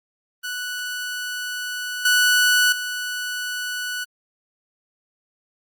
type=tone with level steps; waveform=sawtooth; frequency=1480 Hz; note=F#6; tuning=in tune; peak=-23 / -11 / -22 dBFS; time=0.43-4.05 s; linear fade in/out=20 ms; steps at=2.05 / 2.72 s; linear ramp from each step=5 ms; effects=Opus 32 kbps